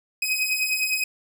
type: beating tone pair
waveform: sawtooth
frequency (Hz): 2517 / 2526.8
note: D#7 / D#7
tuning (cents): +19 / +26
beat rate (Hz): 9.8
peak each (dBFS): -23 / -21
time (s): 0.22-1.04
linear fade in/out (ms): 5
effects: none